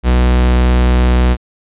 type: tone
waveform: 45% pulse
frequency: 61.74 Hz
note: B1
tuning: in tune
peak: -8 dBFS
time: 0.03-1.37 s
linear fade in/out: 50 ms
effects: resampled to 8000 Hz